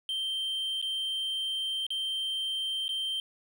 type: tone with dropouts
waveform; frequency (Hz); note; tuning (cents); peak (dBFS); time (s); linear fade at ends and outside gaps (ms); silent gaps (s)
triangle; 3136; G7; 0; -28; 0.09-3.2; 1; 0.815-0.825 / 1.866-1.904 / 2.881-2.891
effects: none